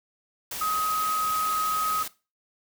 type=tone in noise; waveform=sine; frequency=1263 Hz; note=D#6; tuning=26 cents sharp; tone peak=-24 dBFS; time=0.61-2.03 s; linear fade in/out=5 ms; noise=white; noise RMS=-34 dBFS; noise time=0.51-2.08 s; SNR=+7 dB; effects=noise-tail reverb RT60 0.3 s tail -19 dB re dry